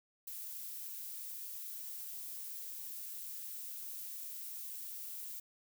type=noise; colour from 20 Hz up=violet; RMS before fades=-45 dBFS; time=0.27-5.4 s; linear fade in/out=5 ms; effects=none